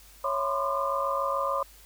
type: tone cluster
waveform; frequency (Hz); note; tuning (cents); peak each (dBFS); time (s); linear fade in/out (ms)
sine; 553 / 663 / 1013 / 1060 / 1205; C#5 / E5 / B5 / C6 / D6; -4 / +10 / +44 / +22 / +44; -30 / -39 / -32 / -33 / -30; 0.24-1.63; 5
effects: added 50 Hz sine -54 dBFS peak until 1.85 s + white hiss -54 dBFS RMS until 1.85 s